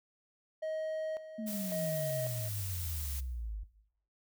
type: tone with tremolo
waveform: triangle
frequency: 630 Hz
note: D#5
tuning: 21 cents sharp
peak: -32 dBFS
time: 0.62-2.49 s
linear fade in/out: 10 ms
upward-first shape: square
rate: 0.91 Hz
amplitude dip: 70%
type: exponential sweep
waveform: sine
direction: down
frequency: 228.8 to 49 Hz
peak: -36 dBFS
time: 1.38-3.64 s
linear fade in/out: 10 ms
type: noise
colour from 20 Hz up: blue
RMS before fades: -42 dBFS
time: 1.46-3.21 s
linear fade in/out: 20 ms
effects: noise-tail reverb RT60 0.8 s tail -18 dB re dry